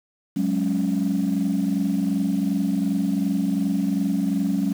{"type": "chord", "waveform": "sine", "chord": "F# suspended second", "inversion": "none", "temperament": "equal", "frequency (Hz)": [185, 207.7, 277.2], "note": ["F#3", "G#3", "C#4"], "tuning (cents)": [0, 0, 0], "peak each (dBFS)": -23, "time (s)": [0.36, 4.73], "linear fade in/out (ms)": 10, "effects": ["tanh soft clip ceiling -14 dBFS", "7-bit"]}